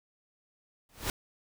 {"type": "noise with exponential growth", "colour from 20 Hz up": "pink", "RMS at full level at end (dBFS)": -28, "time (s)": [0.89, 1.1], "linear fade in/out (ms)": 1, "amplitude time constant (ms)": 44, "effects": []}